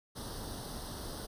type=noise with comb filter; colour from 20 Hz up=pink; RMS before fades=-42 dBFS; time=0.15-1.27 s; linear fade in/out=20 ms; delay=0.21 ms; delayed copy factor=+0.85; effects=resampled to 32000 Hz